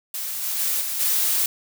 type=noise with level steps; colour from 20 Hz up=blue; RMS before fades=-29 / -26 / -23 / -27 / -21 dBFS; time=0.14-1.46 s; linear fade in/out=2 ms; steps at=0.42 / 0.58 / 0.8 / 0.99 s; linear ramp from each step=20 ms; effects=none